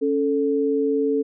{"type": "tone pair together", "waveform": "sine", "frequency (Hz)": [277.2, 440], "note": ["C#4", "A4"], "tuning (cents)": [0, 0], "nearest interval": "minor sixth", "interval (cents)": 800, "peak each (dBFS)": [-22, -20], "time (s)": [0.01, 1.23], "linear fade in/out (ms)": 20, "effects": []}